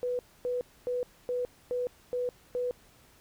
sine tone bursts, 493.9 Hz, B4, in tune, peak -28 dBFS, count 7, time 0.03-2.71 s, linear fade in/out 0 ms, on 160 ms, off 260 ms, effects pink hiss -60 dBFS RMS until 3.2 s

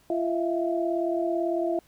sine tone cluster, 341.6 / 647 / 685 Hz, F4 / E5 / F5, -38 / -32 / -34 cents, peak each -26 / -29 / -31 dBFS, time 0.1-1.79 s, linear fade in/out 2 ms, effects pink hiss -61 dBFS RMS until 1.87 s

